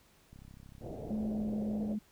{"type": "click train", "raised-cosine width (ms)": 5, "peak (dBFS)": -40, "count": 31, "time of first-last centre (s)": [0.33, 1.234], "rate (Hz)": 33.2}
{"type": "low-pass noise", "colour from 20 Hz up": "white", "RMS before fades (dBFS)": -43, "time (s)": [0.8, 1.97], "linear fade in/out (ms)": 50, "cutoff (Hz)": 670, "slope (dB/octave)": 48}
{"type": "tone with pitch glide", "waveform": "sine", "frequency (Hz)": [215, 211.9], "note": ["A3", "G#3"], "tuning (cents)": [-40, 35], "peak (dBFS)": -32, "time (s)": [1.1, 1.99], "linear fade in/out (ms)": 10, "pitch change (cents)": -25, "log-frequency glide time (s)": [1.26, 1.53]}
{"effects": ["pink hiss -65 dBFS RMS until 2.11 s"]}